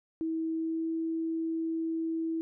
sine tone with pitch glide, 323.3 to 325.9 Hz, E4 to E4, -34 to -20 cents, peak -29 dBFS, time 0.21-2.41 s, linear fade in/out 0 ms, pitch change +14 cents, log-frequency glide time 0.54-0.89 s, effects none

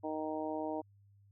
harmonic tone, 155.56 Hz, D#3, in tune, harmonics 2 / 3 / 4 / 5 / 6, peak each -39 / -43 / -40 / -43 / -44 dBFS, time 0.03-0.82 s, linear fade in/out 20 ms, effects added 100 Hz sine -61 dBFS peak until 1.31 s

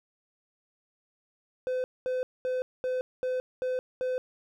triangle tone bursts, 509 Hz, C5, 48 cents flat, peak -25 dBFS, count 7, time 1.67-4.18 s, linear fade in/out 0 ms, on 170 ms, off 220 ms, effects none

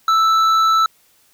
sine tone with hard clipping, 1318.5 Hz, E6, in tune, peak -13 dBFS, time 0.08-0.86 s, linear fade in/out 2 ms, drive 7 dB, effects white hiss -56 dBFS RMS until 1.33 s

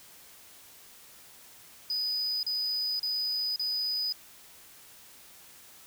triangle tone bursts, 4978 Hz, D#8, in tune, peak -27 dBFS, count 4, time 1.9-4.125 s, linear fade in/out 2 ms, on 530 ms, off 35 ms, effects white hiss -53 dBFS RMS until 5.86 s

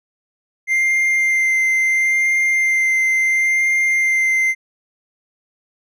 triangle tone with vibrato, 2093 Hz, C7, in tune, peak -12 dBFS, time 0.67-4.55 s, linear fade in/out 50 ms, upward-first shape sine, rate 0.73 Hz, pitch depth 11 cents each way, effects none

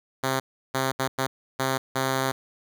5% pulse tone bursts at uneven times, 132.6 Hz, C3, 23 cents sharp, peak -12 dBFS, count 6, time 0.23-0.4 / 0.74-0.92 / 0.99-1.08 / 1.18-1.27 / 1.59-1.78 / 1.95-2.32 s, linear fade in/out 10 ms, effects none

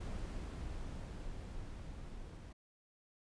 brown noise with level ramp, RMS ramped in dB -41 to -49 dBFS, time 0-2.53 s, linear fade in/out 10 ms, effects resampled to 22050 Hz

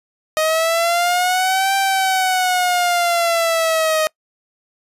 sawtooth linear two-way sweep, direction up then down, 622.3 to 784 to 622.3 Hz, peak -11 dBFS, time 0.37-4.07 s, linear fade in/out 0 ms, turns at 1.75 s, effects noise-tail reverb RT60 0.1 s tail -25 dB re dry + resampled to 32000 Hz

